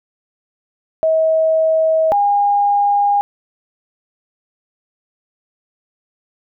sine tone pair in turn, 640 / 812.7 Hz, D#5 / G#5, +49 / -38 cents, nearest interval major third, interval 413 cents, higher second, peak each -11 dBFS, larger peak neither, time 1.03-2.12 / 2.12-3.21 s, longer neither, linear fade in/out 0 ms, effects none

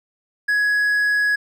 triangle tone, 1674 Hz, G#6, 13 cents sharp, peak -14 dBFS, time 0.48-1.36 s, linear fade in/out 10 ms, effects none

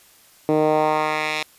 10% pulse tone with band-pass filter sweep, 154 Hz, D#3, 17 cents flat, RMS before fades -20 dBFS, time 0.49-1.43 s, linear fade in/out 0 ms, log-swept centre 360 to 3200 Hz, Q 1.3, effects white hiss -52 dBFS RMS until 1.58 s + resampled to 32000 Hz

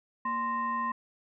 sine tone with frequency modulation, 1043 Hz, C6, 6 cents flat, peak -28 dBFS, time 0.25-0.92 s, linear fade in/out 5 ms, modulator 810 Hz, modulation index 0.61, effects none

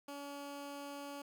15% pulse tone, 283.9 Hz, C#4, 41 cents sharp, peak -38 dBFS, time 0.08-1.22 s, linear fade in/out 5 ms, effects none

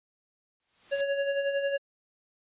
white noise with exponential growth, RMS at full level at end -41 dBFS, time 0.6-1.01 s, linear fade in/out 1 ms, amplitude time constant 89 ms
square tone with tremolo, 558 Hz, C#5, 11 cents sharp, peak -25 dBFS, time 0.91-1.78 s, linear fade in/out 20 ms, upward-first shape sine, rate 11 Hz, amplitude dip 50%
effects resampled to 8000 Hz

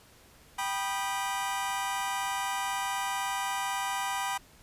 sawtooth chord, G augmented, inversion none, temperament just, 784 / 980 / 1225 Hz, G5 / B5 / D#6, 0 / -14 / -27 cents, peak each -30 / -29 / -34 dBFS, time 0.58-4.38 s, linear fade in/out 10 ms, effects pink hiss -57 dBFS RMS until 4.62 s + resampled to 32000 Hz

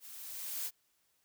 blue noise with level ramp, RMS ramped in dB -51 to -36 dBFS, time 0-0.71 s, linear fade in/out 50 ms, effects white hiss -75 dBFS RMS until 1.24 s

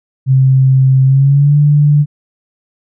sine tone with pitch glide, 132.4 to 146.91 Hz, C3 to D3, +21 to +1 cents, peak -5 dBFS, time 0.26-2.06 s, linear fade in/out 50 ms, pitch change +180 cents, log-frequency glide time 1.04-1.57 s, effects none

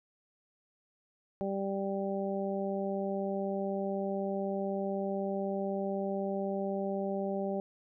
harmonic tone, 196 Hz, G3, in tune, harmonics 1 / 2 / 3 / 4, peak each -35 / -36 / -36 / -41 dBFS, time 1.41-7.6 s, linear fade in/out 0 ms, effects none

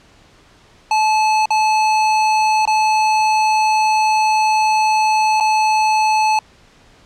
square tone with dropouts, 865 Hz, A5, 30 cents flat, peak -13 dBFS, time 0.91-6.39 s, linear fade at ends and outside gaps 2 ms, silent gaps 1.457-1.505 / 2.654-2.675 / 5.401-5.407 s, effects pink hiss -49 dBFS RMS until 7.05 s + low-pass 6000 Hz 12 dB/octave

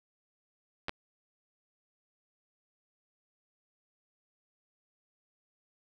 clicks, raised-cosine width 0.3 ms, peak -18 dBFS, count 2, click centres 0.884 / 0.894 s, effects none

